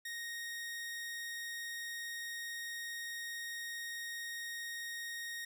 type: tone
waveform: sawtooth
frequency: 1864.7 Hz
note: A#6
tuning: in tune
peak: -37 dBFS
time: 0.05-5.45 s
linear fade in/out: 5 ms
effects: none